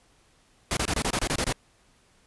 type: noise bursts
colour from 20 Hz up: pink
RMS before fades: -26 dBFS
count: 10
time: 0.71-1.526 s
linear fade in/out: 2 ms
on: 60 ms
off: 24 ms
effects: pink hiss -62 dBFS RMS until 2.26 s + resampled to 24000 Hz